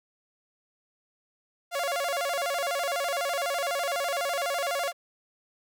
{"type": "tone with vibrato", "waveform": "sawtooth", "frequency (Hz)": 624, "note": "D#5", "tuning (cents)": 5, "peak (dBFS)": -23, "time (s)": [1.71, 4.93], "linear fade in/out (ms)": 50, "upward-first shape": "square", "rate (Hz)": 12, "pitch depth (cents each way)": 190, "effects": []}